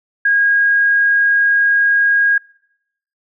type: tone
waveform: sine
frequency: 1635 Hz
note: G#6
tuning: 28 cents flat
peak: -10 dBFS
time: 0.25-2.38 s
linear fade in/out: 5 ms
effects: noise-tail reverb RT60 0.8 s tail -24 dB re dry